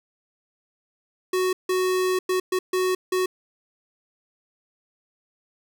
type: tone bursts at uneven times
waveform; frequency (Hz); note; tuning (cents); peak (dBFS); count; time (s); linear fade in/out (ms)
square; 370; F#4; 0; -21; 6; 1.33-1.53 / 1.69-2.19 / 2.29-2.4 / 2.52-2.59 / 2.73-2.95 / 3.12-3.26; 5
effects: none